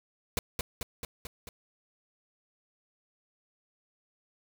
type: noise with echo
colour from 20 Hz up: pink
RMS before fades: -29 dBFS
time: 0.37-0.39 s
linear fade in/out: 2 ms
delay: 220 ms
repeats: 5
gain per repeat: -3 dB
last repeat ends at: 1.49 s
effects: none